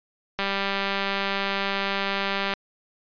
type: click train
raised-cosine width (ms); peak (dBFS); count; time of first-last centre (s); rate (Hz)
0.3; -10; 424; 0.39-2.537; 197
effects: resampled to 11025 Hz